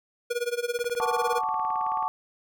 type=tone with tremolo; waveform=square; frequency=480.3 Hz; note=B4; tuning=48 cents flat; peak=-24 dBFS; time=0.3-1.41 s; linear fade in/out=10 ms; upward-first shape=sine; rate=18 Hz; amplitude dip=90%
type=click train; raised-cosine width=0.5 ms; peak=-30 dBFS; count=24; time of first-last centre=0.79-2.027 s; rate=18.6 Hz
type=chord; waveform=sine; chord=D major seventh; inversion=first; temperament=equal with one note detuned; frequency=740 / 880 / 1108.7 / 1169.2 Hz; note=F#5 / A5 / C#6 / D6; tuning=0 / 0 / 0 / -8 cents; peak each=-32 / -28 / -31 / -32 dBFS; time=1-2.08 s; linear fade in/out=0 ms
effects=none